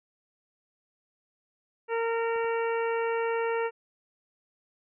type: harmonic tone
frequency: 459.4 Hz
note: A#4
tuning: 25 cents flat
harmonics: 1 / 2 / 3 / 4 / 5 / 6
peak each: -27 / -33 / -37 / -39 / -41 / -43 dBFS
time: 1.88-3.71 s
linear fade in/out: 50 ms
type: clicks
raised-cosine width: 1 ms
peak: -35 dBFS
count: 2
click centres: 2.361 / 2.445 s
effects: none